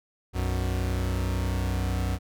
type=tone pair together; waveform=45% pulse; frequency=61.74 / 92.69 Hz; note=B1 / F#2; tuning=0 / +4 cents; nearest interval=perfect fifth; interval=704 cents; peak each=-28 dBFS; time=0.33-2.19 s; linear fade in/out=50 ms; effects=none